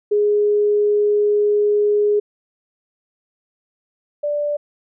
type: tone pair in turn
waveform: sine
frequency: 415.3 / 587.3 Hz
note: G#4 / D5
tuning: 0 / 0 cents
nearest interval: tritone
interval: 600 cents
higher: second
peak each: -13 / -18 dBFS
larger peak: first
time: 0.11-2.2 / 4.23-4.57 s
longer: first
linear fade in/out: 10 ms
effects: none